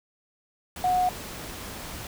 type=tone in noise; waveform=sine; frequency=730 Hz; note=F#5; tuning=24 cents flat; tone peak=-20 dBFS; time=0.84-1.09 s; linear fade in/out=2 ms; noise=pink; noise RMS=-38 dBFS; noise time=0.76-2.07 s; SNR=+15 dB; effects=none